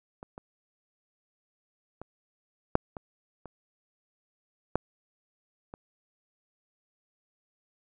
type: clicks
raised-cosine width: 1 ms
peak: -28 / -28 / -26 / -6 / -24 / -28 / -10 / -27 dBFS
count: 8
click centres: 0.229 / 0.379 / 2.016 / 2.754 / 2.968 / 3.457 / 4.756 / 5.739 s
effects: none